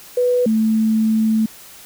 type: tone pair in turn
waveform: sine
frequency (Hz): 493.9 / 220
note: B4 / A3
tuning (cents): 0 / 0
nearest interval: octave + major second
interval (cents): 1400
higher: first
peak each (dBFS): -13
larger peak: neither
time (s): 0.17-0.46 / 0.46-1.46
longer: second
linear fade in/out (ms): 5
effects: white hiss -41 dBFS RMS until 1.85 s